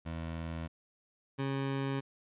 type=tone pair in turn; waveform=20% pulse; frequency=82.1 / 136.57 Hz; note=E2 / C#3; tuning=-6 / -25 cents; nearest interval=major sixth; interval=881 cents; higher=second; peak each=-32 / -27 dBFS; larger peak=second; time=0.05-0.68 / 1.38-2.01 s; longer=neither; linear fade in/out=20 ms; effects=resampled to 8000 Hz